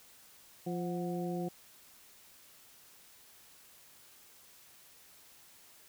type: harmonic tone with a mistuned harmonic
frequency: 174.61 Hz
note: F3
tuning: in tune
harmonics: 1 / 2 / 3 / 4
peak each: -36 / -38 / -44 / -43 dBFS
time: 0.66-1.49 s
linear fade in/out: 10 ms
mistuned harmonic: 4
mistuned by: +79 cents
effects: white hiss -59 dBFS RMS until 5.88 s